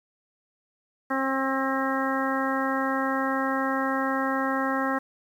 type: harmonic tone with a mistuned harmonic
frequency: 267.6 Hz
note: C4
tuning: 39 cents sharp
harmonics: 1 / 2 / 3 / 4 / 5 / 6 / 7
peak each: -28 / -31 / -32 / -31 / -32 / -34 / -34 dBFS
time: 1.1-4.99 s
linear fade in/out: 10 ms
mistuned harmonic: 5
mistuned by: -19 cents
effects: 9-bit